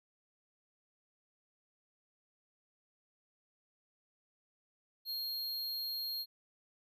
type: tone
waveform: square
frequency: 4240 Hz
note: C8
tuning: 22 cents sharp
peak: -37 dBFS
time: 5.05-6.26 s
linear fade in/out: 50 ms
effects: none